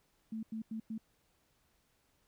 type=tone bursts at uneven times; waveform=sine; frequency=221.3 Hz; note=A3; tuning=10 cents sharp; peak=-37 dBFS; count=4; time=0.32-0.43 / 0.52-0.62 / 0.71-0.8 / 0.9-0.98 s; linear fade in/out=5 ms; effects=pink hiss -74 dBFS RMS until 2.27 s